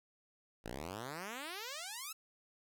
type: exponential sweep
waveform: 5% pulse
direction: up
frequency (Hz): 51.91 to 1355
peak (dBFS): -31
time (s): 0.64-2.13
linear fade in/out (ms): 10
effects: none